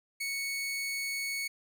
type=tone; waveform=sawtooth; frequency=2217 Hz; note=C#7; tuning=in tune; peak=-29 dBFS; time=0.2-1.48 s; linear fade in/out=10 ms; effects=none